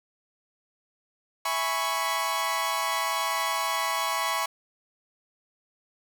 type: chord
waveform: sawtooth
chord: C# minor seventh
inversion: first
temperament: equal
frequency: 659.3 / 830.6 / 987.8 / 1108.7 Hz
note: E5 / G#5 / B5 / C#6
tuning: 0 / 0 / 0 / 0 cents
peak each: -31 / -30 / -27 / -25 dBFS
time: 1.45-4.46 s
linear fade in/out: 5 ms
effects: none